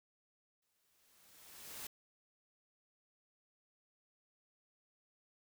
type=noise with exponential growth; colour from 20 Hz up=white; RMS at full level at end=-45 dBFS; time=0.62-1.87 s; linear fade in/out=5 ms; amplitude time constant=270 ms; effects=none